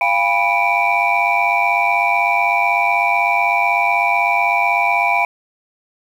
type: tone cluster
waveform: sine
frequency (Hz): 695 / 803 / 981 / 2292 / 2388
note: F5 / G5 / B5 / D7 / D7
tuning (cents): -9 / +41 / -12 / -43 / +28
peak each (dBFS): -19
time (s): 0.01-5.25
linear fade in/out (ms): 2
effects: tanh soft clip ceiling -4 dBFS + 7-bit